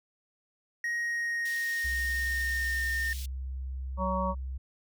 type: tone with pitch glide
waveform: triangle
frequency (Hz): 1881 to 1821.1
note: A#6 to A#6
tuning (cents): +15 to -41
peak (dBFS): -27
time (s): 0.84-3.13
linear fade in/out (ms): 2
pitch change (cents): -56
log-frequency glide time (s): 0.97-2.85
type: high-pass noise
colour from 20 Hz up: pink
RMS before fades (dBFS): -44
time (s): 1.45-3.26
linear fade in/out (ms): 5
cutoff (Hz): 2900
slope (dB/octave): 24
type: tone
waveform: sine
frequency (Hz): 65.41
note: C2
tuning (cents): 0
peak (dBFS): -33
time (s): 1.84-4.58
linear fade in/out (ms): 10
type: harmonic tone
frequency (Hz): 187.2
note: F#3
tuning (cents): +20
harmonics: 1 / 3 / 5 / 6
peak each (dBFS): -33 / -33 / -33 / -33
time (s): 3.97-4.35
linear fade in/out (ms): 50
effects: none